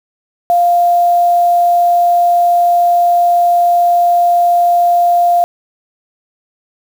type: tone with quantisation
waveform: sine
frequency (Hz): 698.5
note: F5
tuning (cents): 0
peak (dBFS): -7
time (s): 0.5-5.44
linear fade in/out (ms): 0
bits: 5
effects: none